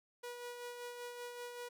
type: tone with tremolo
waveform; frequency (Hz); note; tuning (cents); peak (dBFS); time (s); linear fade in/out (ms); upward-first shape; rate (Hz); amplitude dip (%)
sawtooth; 485; B4; -31; -39; 0.23-1.69; 10; sine; 5.2; 40
effects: none